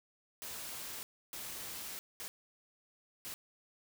white noise bursts at uneven times, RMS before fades -44 dBFS, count 4, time 0.42-1.03 / 1.33-1.99 / 2.2-2.28 / 3.25-3.34 s, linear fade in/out 0 ms, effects none

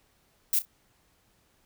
violet noise with echo, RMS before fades -24 dBFS, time 0.53-0.59 s, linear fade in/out 2 ms, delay 31 ms, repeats 2, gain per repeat -14 dB, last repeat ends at 0.652 s, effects pink hiss -67 dBFS RMS until 1.65 s

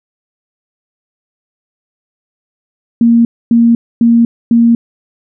sine tone bursts, 233.1 Hz, A#3, in tune, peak -4 dBFS, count 4, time 3.01-4.75 s, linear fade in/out 2 ms, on 240 ms, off 260 ms, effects none

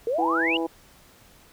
sine exponential sweep, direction up, 440 to 3000 Hz, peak -22 dBFS, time 0.07-0.57 s, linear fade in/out 2 ms
harmonic tone, 164.81 Hz, E3, in tune, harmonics 2 / 3 / 4 / 5 / 6, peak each -26 / -30 / -36 / -33 / -39 dBFS, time 0.18-0.67 s, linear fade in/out 10 ms
effects pink hiss -54 dBFS RMS until 1.52 s

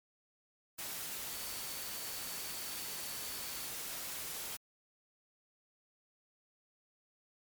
sine tone in noise, 4498 Hz, C#8, 24 cents sharp, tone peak -51 dBFS, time 1.3-3.67 s, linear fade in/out 10 ms, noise white, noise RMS -42 dBFS, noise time 0.78-4.57 s, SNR -12 dB, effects MP3 96 kbps

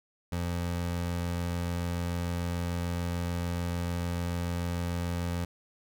25% pulse tone, 86.8 Hz, F2, 10 cents flat, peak -26 dBFS, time 0.32-5.45 s, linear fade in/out 5 ms, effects none

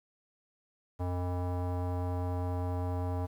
square tone with low-pass filter, 89.5 Hz, F2, 43 cents sharp, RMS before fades -33 dBFS, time 0.99-3.27 s, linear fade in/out 20 ms, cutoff 850 Hz, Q 2.3, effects 10-bit

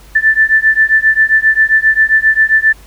sine beating tone pair, 1760 / 1767.5 Hz, A6 / A6, 0 / +7 cents, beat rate 7.5 Hz, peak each -10 dBFS, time 0.15-2.73 s, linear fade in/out 10 ms, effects added 50 Hz sine -38 dBFS peak until 2.86 s + pink hiss -43 dBFS RMS until 2.86 s

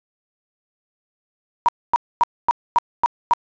sine tone bursts, 952 Hz, A#5, 36 cents sharp, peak -11 dBFS, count 7, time 1.66-3.335 s, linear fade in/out 0 ms, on 25 ms, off 250 ms, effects resampled to 16000 Hz + 8-bit

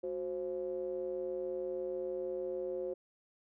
triangle ring-modulated tone, 80.2 Hz, E2, 47 cents flat, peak -30 dBFS, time 0.03-2.94 s, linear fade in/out 10 ms, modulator 448 Hz, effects none

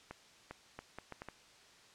accelerating click train, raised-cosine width 0.5 ms, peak -29 dBFS, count 7, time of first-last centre 0.11-1.286 s, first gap 400 ms, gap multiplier 0.7, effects white hiss -61 dBFS RMS until 1.94 s + low-pass 6000 Hz 12 dB/octave

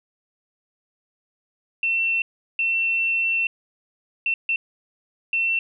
sine tone bursts at uneven times, 2698 Hz, E7, 40 cents sharp, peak -19 dBFS, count 5, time 1.83-2.22 / 2.59-3.47 / 4.26-4.34 / 4.49-4.56 / 5.33-5.59 s, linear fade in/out 2 ms, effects none

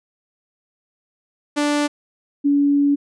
sawtooth / sine tone pair in turn, 293.1 / 284.9 Hz, D4 / C#4, -3 / +48 cents, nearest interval unison, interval 49 cents, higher first, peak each -13 dBFS, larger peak neither, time 1.56-1.88 / 2.44-2.96 s, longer second, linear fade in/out 20 ms, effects resampled to 22050 Hz

